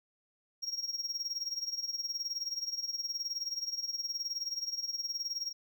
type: tone with tremolo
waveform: triangle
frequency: 5588 Hz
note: F8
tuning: in tune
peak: -30 dBFS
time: 0.62-5.53 s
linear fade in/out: 20 ms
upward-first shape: sine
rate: 19 Hz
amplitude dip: 80%
effects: none